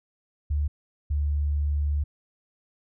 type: tone pair in turn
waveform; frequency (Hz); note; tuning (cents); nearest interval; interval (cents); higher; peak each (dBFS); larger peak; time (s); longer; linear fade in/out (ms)
sine; 73.42 / 73.03; D2 / D2; 0 / -9; unison; 9; first; -22; neither; 0.5-0.68 / 1.1-2.04; second; 10
effects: none